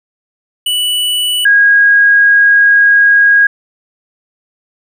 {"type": "tone pair in turn", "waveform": ["square", "sine"], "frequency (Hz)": [2960, 1639.8], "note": ["F#7", "G#6"], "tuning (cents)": [0, -22], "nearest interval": "minor seventh", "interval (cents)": 1022, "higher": "first", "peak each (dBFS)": [-12, -4], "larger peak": "second", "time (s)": [[0.66, 1.45], [1.45, 3.47]], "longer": "second", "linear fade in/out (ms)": 5, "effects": []}